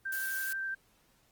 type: tone with vibrato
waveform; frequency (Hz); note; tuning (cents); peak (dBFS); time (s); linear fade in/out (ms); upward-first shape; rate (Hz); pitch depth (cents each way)
sine; 1568; G6; 0; -33; 0.05-0.75; 10; triangle; 12; 12
type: noise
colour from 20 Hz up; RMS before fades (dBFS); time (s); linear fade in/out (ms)
blue; -39; 0.12-0.53; 5
effects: pink hiss -68 dBFS RMS until 1.31 s + Opus 24 kbps